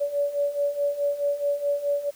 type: beating tone pair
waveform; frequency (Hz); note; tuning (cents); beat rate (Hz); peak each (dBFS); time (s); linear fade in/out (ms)
sine; 570 / 574.7; C#5 / D5; +48 / -38; 4.7; -28 / -24; 0-2.11; 20
effects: white hiss -53 dBFS RMS until 2.15 s